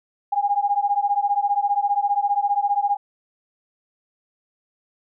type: beating tone pair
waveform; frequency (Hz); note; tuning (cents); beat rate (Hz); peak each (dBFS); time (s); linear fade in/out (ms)
sine; 805 / 820; G5 / G#5; +46 / -22; 15; -21; 0.32-2.97; 10
effects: none